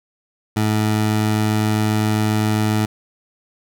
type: tone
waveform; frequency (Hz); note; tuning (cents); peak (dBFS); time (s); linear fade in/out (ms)
20% pulse; 107.5; A2; -40; -11; 0.56-2.86; 10
effects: none